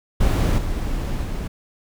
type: noise with level steps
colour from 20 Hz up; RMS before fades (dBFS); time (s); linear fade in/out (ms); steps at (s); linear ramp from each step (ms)
brown; -17 / -24 / -26; 0.2-1.48; 10; 0.58 / 1.23; 5
effects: none